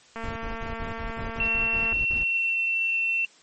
click train, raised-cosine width 0.5 ms, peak -21 dBFS, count 402, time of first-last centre 0.16-1.927 s, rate 227 Hz
brown noise bursts, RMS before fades -34 dBFS, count 11, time 0.23-2.24 s, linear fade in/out 10 ms, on 140 ms, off 47 ms
sine tone with pitch glide, 2716 to 2699 Hz, F7 to E7, -49 to +40 cents, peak -22 dBFS, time 1.4-3.25 s, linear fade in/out 2 ms, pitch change -11 cents, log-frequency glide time 2.3-2.62 s
effects white hiss -55 dBFS RMS until 3.42 s + MP3 32 kbps

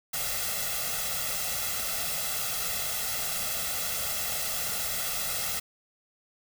white noise with comb filter, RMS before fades -31 dBFS, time 0.13-5.6 s, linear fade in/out 10 ms, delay 1.5 ms, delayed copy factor +0.85, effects none

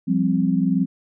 sine chord, F suspended second, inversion none, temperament equal, 174.61 / 196 / 261.6 Hz, F3 / G3 / C4, 0 / 0 / 0 cents, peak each -21 dBFS, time 0.07-0.86 s, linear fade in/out 20 ms, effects none

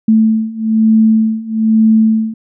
sine beating tone pair, 219.8 / 220.9 Hz, A3 / A3, -2 / +7 cents, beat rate 1.1 Hz, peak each -12 / -10 dBFS, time 0.08-2.34 s, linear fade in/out 5 ms, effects none

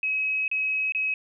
sine tone with dropouts, 2553 Hz, D#7, 44 cents sharp, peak -23 dBFS, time 0.03-1.14 s, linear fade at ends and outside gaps 2 ms, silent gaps 0.48-0.514 / 0.922-0.948 s, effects none

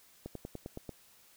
slowing click train, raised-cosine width 2 ms, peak -27 dBFS, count 7, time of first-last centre 0.26-0.893 s, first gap 93 ms, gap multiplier 1.05, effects white hiss -62 dBFS RMS until 1.36 s

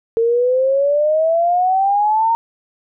sine exponential sweep, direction up, 451.9 to 926 Hz, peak -12 dBFS, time 0.17-2.35 s, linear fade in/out 0 ms, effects none

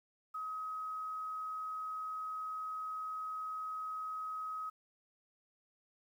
sine tone with quantisation, 1269 Hz, D#6, 34 cents sharp, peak -38 dBFS, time 0.34-4.7 s, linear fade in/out 10 ms, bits 11, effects none

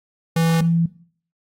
square / sine tone pair in turn, 164.81 / 167.5 Hz, E3 / E3, 0 / +28 cents, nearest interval unison, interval 28 cents, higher second, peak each -16 / -15 dBFS, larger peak second, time 0.36-0.61 / 0.61-0.86 s, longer neither, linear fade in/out 5 ms, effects noise-tail reverb RT60 0.5 s tail -17 dB re dry + AAC 64 kbps

